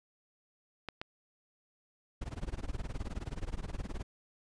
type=clicks; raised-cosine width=0.3 ms; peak=-22 dBFS; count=2; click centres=0.887 / 1.015 s
type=noise with tremolo; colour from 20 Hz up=brown; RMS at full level=-35 dBFS; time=2.21-4.03 s; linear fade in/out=10 ms; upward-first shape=sine; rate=19 Hz; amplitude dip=95%
effects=resampled to 22050 Hz